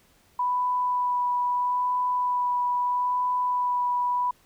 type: tone with vibrato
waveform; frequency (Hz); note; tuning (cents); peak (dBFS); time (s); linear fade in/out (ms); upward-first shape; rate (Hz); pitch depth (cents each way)
sine; 987.8; B5; 0; -22; 0.39-4.31; 5; sine; 0.77; 11
effects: pink hiss -61 dBFS RMS until 4.45 s